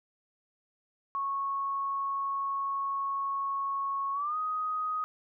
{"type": "tone with pitch glide", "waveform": "sine", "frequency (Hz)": [1102, 1251.3], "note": ["C#6", "D#6"], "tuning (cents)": [-11, 9], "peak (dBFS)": -29, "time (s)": [1.15, 5.04], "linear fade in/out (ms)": 0, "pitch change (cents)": 220, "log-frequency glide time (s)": [4.13, 4.37], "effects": []}